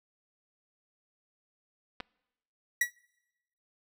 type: clicks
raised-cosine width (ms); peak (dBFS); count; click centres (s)
0.3; -23 / -22; 2; 2.002 / 2.006
type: tone with exponential decay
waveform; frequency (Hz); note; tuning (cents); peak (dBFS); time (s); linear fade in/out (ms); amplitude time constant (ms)
45% pulse; 1932; B6; -39; -21; 2.81-2.92; 5; 22
effects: noise-tail reverb RT60 1.0 s tail -26 dB re dry